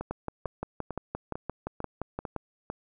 two click trains, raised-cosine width 1 ms, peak -18 / -20 dBFS, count 14 / 7, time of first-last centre 0.11-2.363 / 0.01-2.701 s, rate 5.77 / 2.23 Hz, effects none

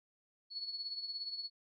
sine tone with tremolo, 4395 Hz, C#8, 16 cents flat, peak -36 dBFS, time 0.5-1.5 s, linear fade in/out 50 ms, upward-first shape triangle, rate 17 Hz, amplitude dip 70%, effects none

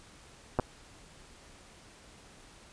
clicks, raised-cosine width 1 ms, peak -13 dBFS, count 2, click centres 0.589 / 0.597 s, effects pink hiss -55 dBFS RMS until 2.72 s + resampled to 22050 Hz

